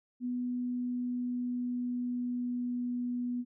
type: tone with pitch glide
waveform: sine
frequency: 246.9 to 244.8 Hz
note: B3 to B3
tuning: 0 to -15 cents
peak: -31 dBFS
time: 0.2-3.45 s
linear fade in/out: 50 ms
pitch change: -15 cents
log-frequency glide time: 0.56-2.95 s
effects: none